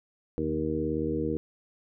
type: harmonic tone with a mistuned harmonic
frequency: 78.1 Hz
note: D#2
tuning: 7 cents sharp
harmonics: 1 / 2 / 3 / 4 / 5 / 6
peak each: -37 / -36 / -35 / -31 / -35 / -32 dBFS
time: 0.38-1.37 s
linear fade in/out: 0 ms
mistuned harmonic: 2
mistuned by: -37 cents
effects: none